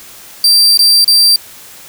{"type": "tone with dropouts", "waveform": "40% pulse", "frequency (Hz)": 4699, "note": "D8", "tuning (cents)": 0, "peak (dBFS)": -4, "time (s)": [0.44, 1.36], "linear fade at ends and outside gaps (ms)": 2, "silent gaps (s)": [[0.774, 0.791], [1.045, 1.078]], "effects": ["white hiss -35 dBFS RMS until 1.88 s"]}